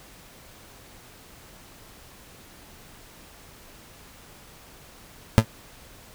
30% pulse tone with exponential decay, 111.4 Hz, A2, 22 cents sharp, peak -4 dBFS, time 5.38-5.45 s, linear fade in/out 0 ms, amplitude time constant 15 ms, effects pink hiss -49 dBFS RMS until 6.14 s

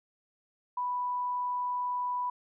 sine tone, 987.8 Hz, B5, in tune, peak -29 dBFS, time 0.77-2.3 s, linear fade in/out 5 ms, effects none

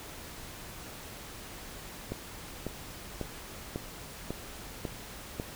click train, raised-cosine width 2 ms, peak -20 dBFS, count 7, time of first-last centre 2.12-5.399 s, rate 1.83 Hz, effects pink hiss -45 dBFS RMS until 5.55 s

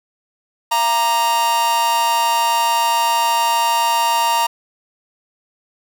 45% pulse tone with amplitude modulation, 932.3 Hz, A#5, in tune, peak -11 dBFS, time 0.71-4.47 s, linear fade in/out 10 ms, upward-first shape sine, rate 253 Hz, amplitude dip 70%, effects none

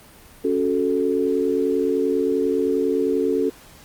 sine chord, F# minor, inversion second, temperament equal, 277.2 / 370 / 440 Hz, C#4 / F#4 / A4, 0 / 0 / 0 cents, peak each -23 / -23 / -21 dBFS, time 0.44-3.5 s, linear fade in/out 10 ms, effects pink hiss -47 dBFS RMS until 3.84 s + Opus 32 kbps

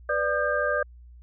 sine tone cluster, 496.4 / 589 / 1218 / 1587 Hz, B4 / D5 / D#6 / G6, +9 / +5 / -37 / +21 cents, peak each -30 / -26 / -30 / -27 dBFS, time 0.09-0.83 s, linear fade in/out 5 ms, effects added 60 Hz sine -45 dBFS peak until 1.22 s

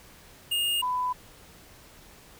square / sine tone pair in turn, 2836 / 998.9 Hz, F7 / B5, +26 / +19 cents, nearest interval octave + tritone, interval 1807 cents, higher first, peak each -25 dBFS, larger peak neither, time 0.51-0.82 / 0.82-1.13 s, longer neither, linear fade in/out 10 ms, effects pink hiss -52 dBFS RMS until 2.39 s

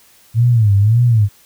sine tone with vibrato, 110 Hz, A2, in tune, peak -8 dBFS, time 0.34-1.29 s, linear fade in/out 50 ms, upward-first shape sine, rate 1.8 Hz, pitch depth 180 cents each way, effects white hiss -49 dBFS RMS until 1.45 s

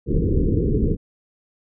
pink low-pass noise, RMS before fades -19 dBFS, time 0.06-0.97 s, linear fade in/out 50 ms, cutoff 480 Hz, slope 96 dB/octave, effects none

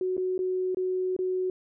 sine tone with dropouts, 370 Hz, F#4, in tune, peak -25 dBFS, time 0.01-1.5 s, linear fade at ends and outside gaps 2 ms, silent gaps 0.168-0.178 / 0.379-0.39 / 0.747-0.77 / 1.165-1.189 s, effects none

